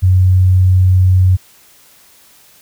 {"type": "tone", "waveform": "sine", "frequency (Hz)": 92.5, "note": "F#2", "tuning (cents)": 0, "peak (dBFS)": -6, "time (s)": [0.02, 1.37], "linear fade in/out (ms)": 20, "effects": ["white hiss -46 dBFS RMS until 2.61 s"]}